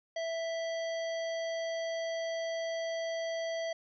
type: harmonic tone with a mistuned harmonic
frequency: 659.3 Hz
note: E5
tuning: in tune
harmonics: 1 / 3 / 5 / 7 / 9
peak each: -33 / -43 / -47 / -50 / -52 dBFS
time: 0.16-3.73 s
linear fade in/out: 5 ms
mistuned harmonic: 5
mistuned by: -30 cents
effects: none

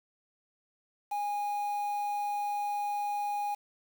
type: tone with quantisation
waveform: triangle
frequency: 821 Hz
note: G#5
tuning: 20 cents flat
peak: -28 dBFS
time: 1.11-3.55 s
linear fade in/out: 10 ms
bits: 8
effects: none

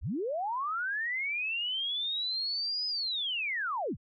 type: linear two-way sweep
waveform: sine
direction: up then down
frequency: 34.65 to 5050 to 39.08 Hz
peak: -30 dBFS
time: 0.01-3.97 s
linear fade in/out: 50 ms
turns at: 2.87 s
effects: none

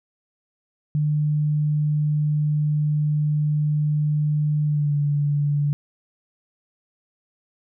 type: tone with pitch glide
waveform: sine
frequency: 150 to 145.31 Hz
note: D3 to D3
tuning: +37 to -18 cents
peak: -18 dBFS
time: 0.95-5.73 s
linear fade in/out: 0 ms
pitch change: -55 cents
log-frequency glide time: 4.66-4.95 s
effects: none

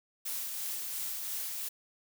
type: noise with tremolo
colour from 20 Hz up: blue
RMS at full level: -36 dBFS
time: 0.25-1.69 s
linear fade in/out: 10 ms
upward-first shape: sine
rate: 2.9 Hz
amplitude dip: 25%
effects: none

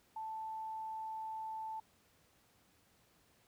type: tone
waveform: sine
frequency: 880 Hz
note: A5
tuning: in tune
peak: -40 dBFS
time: 0.16-1.8 s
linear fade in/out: 5 ms
effects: pink hiss -70 dBFS RMS until 3.47 s + high-pass 60 Hz 12 dB/octave

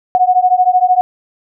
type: beating tone pair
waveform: sine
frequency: 726 / 739 Hz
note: F#5 / F#5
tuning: -33 / -2 cents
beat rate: 13 Hz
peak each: -11 dBFS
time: 0.15-1.01 s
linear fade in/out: 0 ms
effects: none

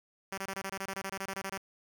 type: tone bursts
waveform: 5% pulse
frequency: 193.7 Hz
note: G3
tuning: 20 cents flat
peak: -24 dBFS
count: 16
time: 0.32-1.577 s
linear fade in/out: 2 ms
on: 57 ms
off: 23 ms
effects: none

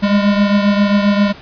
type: beating tone pair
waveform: square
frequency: 201.9 / 209.4 Hz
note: G#3 / G#3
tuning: -49 / +15 cents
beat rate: 7.5 Hz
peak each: -12 / -18 dBFS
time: 0.02-1.33 s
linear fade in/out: 20 ms
effects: pink hiss -37 dBFS RMS until 1.41 s + resampled to 11025 Hz

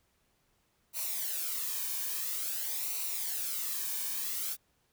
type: noise with flanger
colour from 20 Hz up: blue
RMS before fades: -35 dBFS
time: 0.93-4.57 s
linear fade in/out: 50 ms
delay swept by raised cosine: 0.59 to 1.51 ms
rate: 0.49 Hz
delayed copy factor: -0.6
effects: pink hiss -73 dBFS RMS until 4.92 s

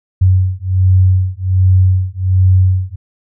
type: beating tone pair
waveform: sine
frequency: 92.5 / 93.8 Hz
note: F#2 / F#2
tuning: 0 / +24 cents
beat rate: 1.3 Hz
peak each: -11 dBFS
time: 0.21-2.96 s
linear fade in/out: 10 ms
effects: none

